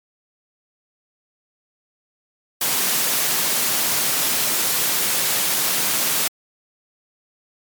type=high-pass noise; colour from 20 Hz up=white; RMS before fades=-20 dBFS; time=2.61-6.28 s; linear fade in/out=5 ms; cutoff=120 Hz; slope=48 dB/octave; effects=MP3 96 kbps